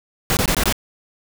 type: noise bursts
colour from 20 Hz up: pink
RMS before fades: -18 dBFS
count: 5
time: 0.3-0.725 s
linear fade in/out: 0 ms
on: 69 ms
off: 20 ms
effects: none